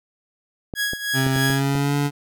clicks, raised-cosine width 2 ms, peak -16 dBFS, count 6, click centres 0.738 / 0.934 / 1.266 / 1.362 / 1.502 / 1.753 s
sawtooth tone with tremolo, 1661.2 Hz, G#6, in tune, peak -16 dBFS, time 0.75-1.63 s, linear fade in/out 50 ms, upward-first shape triangle, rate 3.2 Hz, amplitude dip 80%
25% pulse tone with pitch glide, 133.2 to 143.59 Hz, C3 to D3, +31 to -39 cents, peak -15 dBFS, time 1.13-2.11 s, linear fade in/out 50 ms, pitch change +130 cents, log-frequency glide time 1.35-1.96 s
effects none

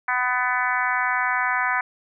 harmonic tone, 250 Hz, B3, 21 cents sharp, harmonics 3 / 4 / 5 / 6 / 7 / 8 / 9, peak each -29 / -26 / -29 / -26 / -27 / -29 / -31 dBFS, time 0.08-1.81 s, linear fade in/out 5 ms, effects none

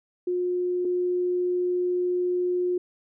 sine tone pair in turn, 358.6 / 358.6 Hz, F4 / F4, +46 / +46 cents, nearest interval unison, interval 0 cents, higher neither, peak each -23 / -22 dBFS, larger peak second, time 0.27-0.85 / 0.85-2.78 s, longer second, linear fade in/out 5 ms, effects none

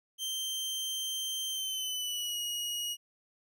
sawtooth tone with pitch glide, 3136 to 2892 Hz, G7 to F#7, 0 to -40 cents, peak -30 dBFS, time 0.18-2.97 s, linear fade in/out 50 ms, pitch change -140 cents, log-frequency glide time 1.49-2.39 s, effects none

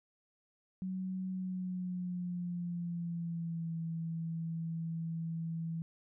sine tone with pitch glide, 186.7 to 164.42 Hz, F#3 to E3, +16 to -4 cents, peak -35 dBFS, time 0.82-5.82 s, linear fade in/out 0 ms, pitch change -220 cents, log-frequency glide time 1.3-3.75 s, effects none

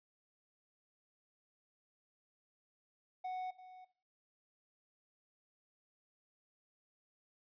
triangle tone with echo, 740 Hz, F#5, in tune, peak -36 dBFS, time 3.24-3.51 s, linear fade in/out 10 ms, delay 340 ms, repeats 1, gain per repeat -14 dB, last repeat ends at 3.85 s, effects noise-tail reverb RT60 0.4 s tail -17 dB re dry + resampled to 11025 Hz

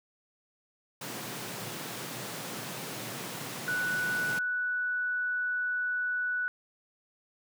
pink high-pass noise, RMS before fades -39 dBFS, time 1.01-4.39 s, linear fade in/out 5 ms, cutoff 110 Hz, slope 96 dB/octave
sine tone, 1480 Hz, F#6, in tune, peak -28 dBFS, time 3.68-6.48 s, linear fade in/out 0 ms
effects none

